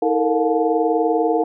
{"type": "tone cluster", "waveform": "sine", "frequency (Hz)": [318.9, 443, 463.2, 714, 866], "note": ["D#4", "A4", "A#4", "F5", "A5"], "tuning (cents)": [43, 12, -11, 38, -28], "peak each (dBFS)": [-21, -22, -20, -21, -28], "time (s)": [0.02, 1.44], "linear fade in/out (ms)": 5, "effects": []}